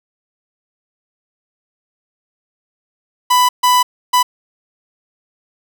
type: tone bursts at uneven times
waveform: 45% pulse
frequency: 994 Hz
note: B5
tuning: 11 cents sharp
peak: -9 dBFS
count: 3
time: 3.3-3.49 / 3.63-3.83 / 4.13-4.23 s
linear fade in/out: 10 ms
effects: none